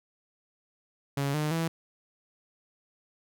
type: tone with pitch steps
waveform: sawtooth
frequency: 139.9 / 151.68 / 164.46 Hz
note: C#3 / D#3 / E3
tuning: +16 / -44 / -4 cents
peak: -23 dBFS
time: 1.17-1.68 s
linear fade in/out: 5 ms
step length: 170 ms
effects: none